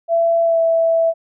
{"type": "tone with pitch glide", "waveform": "sine", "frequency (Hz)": [670, 659.6], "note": ["E5", "E5"], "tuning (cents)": [28, 1], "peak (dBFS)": -12, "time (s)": [0.08, 1.14], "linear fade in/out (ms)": 50, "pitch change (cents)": -27, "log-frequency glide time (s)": [0.43, 0.59], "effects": []}